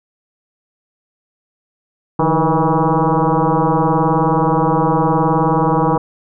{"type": "tone with frequency modulation", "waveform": "sine", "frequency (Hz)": 329.6, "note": "E4", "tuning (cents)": 0, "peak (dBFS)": -11, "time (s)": [2.19, 5.98], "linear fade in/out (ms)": 5, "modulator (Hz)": 160, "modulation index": 4.9, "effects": []}